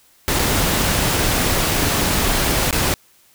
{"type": "noise with dropouts", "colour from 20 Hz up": "pink", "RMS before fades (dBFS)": -18, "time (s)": [0.28, 2.94], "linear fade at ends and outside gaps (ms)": 0, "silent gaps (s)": [[0.389, 0.393], [2.709, 2.727]], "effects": ["white hiss -54 dBFS RMS until 3.34 s"]}